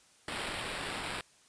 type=noise with sample-and-hold; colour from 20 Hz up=blue; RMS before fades=-38 dBFS; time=0.28-1.21 s; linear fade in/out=2 ms; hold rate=6300 Hz; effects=white hiss -63 dBFS RMS until 1.48 s + resampled to 22050 Hz